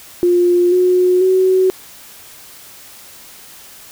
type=tone with pitch steps; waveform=sine; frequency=352.6 / 363.4 / 374.4 Hz; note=F4 / F#4 / F#4; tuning=+17 / -31 / +20 cents; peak=-9 dBFS; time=0.23-1.7 s; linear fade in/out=0 ms; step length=490 ms; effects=white hiss -39 dBFS RMS until 3.91 s